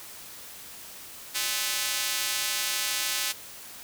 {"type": "tone with high-pass filter", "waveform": "square", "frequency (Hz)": 116.54, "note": "A#2", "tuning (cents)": 0, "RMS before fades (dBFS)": -29, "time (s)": [1.34, 3.33], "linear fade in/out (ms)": 20, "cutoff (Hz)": 3000, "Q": 0.63, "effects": ["white hiss -44 dBFS RMS until 3.83 s"]}